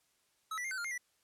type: tone with pitch steps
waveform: square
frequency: 1290 / 1965 / 2114 / 1525 / 1405 / 2122 / 1963 Hz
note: E6 / B6 / C7 / G6 / F6 / C7 / B6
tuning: -38 / -9 / +17 / -48 / +10 / +24 / -11 cents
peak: -37 dBFS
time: 0.51-0.979 s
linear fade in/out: 5 ms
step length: 67 ms
effects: white hiss -74 dBFS RMS until 1.23 s + low-pass 11000 Hz 12 dB/octave